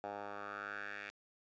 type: tone with band-pass filter sweep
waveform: 10% pulse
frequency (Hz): 101.9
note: G#2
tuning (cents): -32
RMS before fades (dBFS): -45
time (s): 0.04-1.1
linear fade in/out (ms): 0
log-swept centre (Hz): 800 to 2100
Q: 3.8
effects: resampled to 16000 Hz